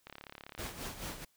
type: click train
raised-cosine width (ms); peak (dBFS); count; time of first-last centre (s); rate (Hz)
0.3; -30; 23; 0.07-0.691; 35.4
type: noise with tremolo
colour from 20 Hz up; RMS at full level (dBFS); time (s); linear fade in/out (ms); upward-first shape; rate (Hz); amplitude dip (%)
pink; -40; 0.58-1.25; 10; sine; 4.6; 65
effects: white hiss -72 dBFS RMS until 1.36 s